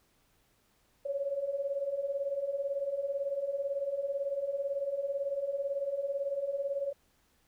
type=beating tone pair; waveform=sine; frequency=544 / 562 Hz; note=C#5 / C#5; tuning=-33 / +24 cents; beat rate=18 Hz; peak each=-37 / -32 dBFS; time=1.05-6.93 s; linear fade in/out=10 ms; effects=pink hiss -70 dBFS RMS until 7.47 s